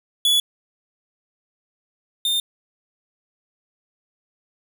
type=tone pair in turn; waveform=45% pulse; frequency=3412 / 3623 Hz; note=G#7 / A7; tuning=+46 / +50 cents; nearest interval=minor second; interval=104 cents; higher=second; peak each=-15 / -19 dBFS; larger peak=first; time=0.25-0.4 / 2.25-2.4 s; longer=neither; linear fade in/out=2 ms; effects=none